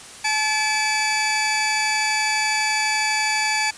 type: tone pair together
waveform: 20% pulse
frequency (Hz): 860 / 2304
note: A5 / D7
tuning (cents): -40 / -34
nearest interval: octave + perfect fourth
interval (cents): 1706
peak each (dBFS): -17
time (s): 0.24-3.71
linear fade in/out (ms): 10
effects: white hiss -40 dBFS RMS until 3.77 s + resampled to 22050 Hz